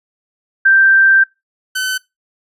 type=tone pair in turn; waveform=sine / sawtooth; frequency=1569 / 1519.1 Hz; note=G6 / F#6; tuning=+1 / +45 cents; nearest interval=minor second; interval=56 cents; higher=first; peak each=-6 / -13 dBFS; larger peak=first; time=0.65-1.24 / 1.75-1.98 s; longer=first; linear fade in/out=10 ms; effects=noise-tail reverb RT60 0.2 s tail -21 dB re dry + resampled to 32000 Hz